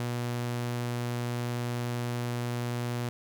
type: tone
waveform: sawtooth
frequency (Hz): 120.7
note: B2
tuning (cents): -39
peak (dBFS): -26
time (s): 0-3.09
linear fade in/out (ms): 0
effects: none